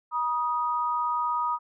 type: tone pair together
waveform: sine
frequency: 960.7 / 1244.5 Hz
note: B5 / D#6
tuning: -48 / 0 cents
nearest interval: major third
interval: 448 cents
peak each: -27 dBFS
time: 0.11-1.59 s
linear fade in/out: 50 ms
effects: none